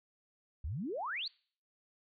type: exponential sweep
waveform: sine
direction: up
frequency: 62.1 to 4680 Hz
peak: -35 dBFS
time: 0.64-1.28 s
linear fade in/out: 5 ms
effects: noise-tail reverb RT60 0.5 s tail -26 dB re dry + MP3 96 kbps